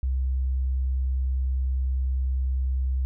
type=tone; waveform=sine; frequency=65 Hz; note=C2; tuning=11 cents flat; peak=-22 dBFS; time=0.03-3.05 s; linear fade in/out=0 ms; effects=none